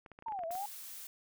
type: clicks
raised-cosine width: 0.5 ms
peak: -36 dBFS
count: 10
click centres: 0.062 / 0.117 / 0.189 / 0.224 / 0.284 / 0.322 / 0.391 / 0.436 / 0.507 / 0.553 s
type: linear two-way sweep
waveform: sine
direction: down then up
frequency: 932.3 to 641 to 838 Hz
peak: -36 dBFS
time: 0.26-0.66 s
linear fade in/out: 5 ms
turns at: 0.46 s
type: noise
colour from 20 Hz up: blue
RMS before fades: -47 dBFS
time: 0.51-1.07 s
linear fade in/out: 2 ms
effects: none